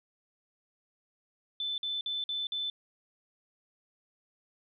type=tone bursts; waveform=sine; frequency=3520 Hz; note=A7; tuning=in tune; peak=-31 dBFS; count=5; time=1.6-2.7 s; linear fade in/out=2 ms; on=180 ms; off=50 ms; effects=none